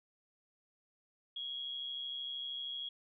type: tone with amplitude modulation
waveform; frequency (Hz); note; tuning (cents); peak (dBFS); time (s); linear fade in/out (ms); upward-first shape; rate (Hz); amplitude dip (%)
sine; 3300; G#7; -12; -36; 1.36-2.89; 5; sine; 133; 55
effects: none